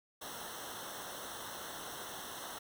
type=noise with comb filter; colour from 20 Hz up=pink; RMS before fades=-45 dBFS; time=0.21-2.59 s; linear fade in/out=10 ms; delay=0.42 ms; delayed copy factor=-0.95; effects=none